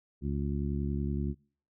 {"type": "harmonic tone", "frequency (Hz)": 70.7, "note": "C#2", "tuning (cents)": 35, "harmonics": [1, 2, 3, 4, 5], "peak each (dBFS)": [-33, -34, -35, -41, -41], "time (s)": [0.21, 1.35], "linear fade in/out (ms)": 50, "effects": ["noise-tail reverb RT60 0.5 s tail -26 dB re dry"]}